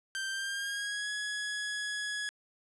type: tone with pitch glide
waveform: sawtooth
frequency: 1568 to 1680.5 Hz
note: G6 to G#6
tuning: 0 to +20 cents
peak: -30 dBFS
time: 0.15-2.29 s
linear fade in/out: 0 ms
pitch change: +120 cents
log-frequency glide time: 0.3-1.1 s
effects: resampled to 24000 Hz + 11-bit